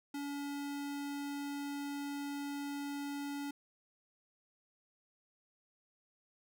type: tone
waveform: square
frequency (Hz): 284.6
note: C#4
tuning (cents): +46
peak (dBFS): -39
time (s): 0.14-3.51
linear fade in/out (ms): 5
effects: none